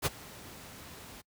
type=noise with ADSR envelope; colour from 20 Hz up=pink; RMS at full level=-27 dBFS; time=0.02-1.22 s; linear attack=38 ms; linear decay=29 ms; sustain=-21 dB; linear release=17 ms; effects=noise-tail reverb RT60 0.1 s tail -25 dB re dry + high-pass 60 Hz 12 dB/octave